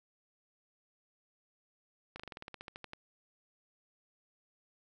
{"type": "slowing click train", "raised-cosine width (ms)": 0.3, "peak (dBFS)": -28, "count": 14, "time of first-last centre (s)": [2.16, 2.934], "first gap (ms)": 36, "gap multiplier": 1.08, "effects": []}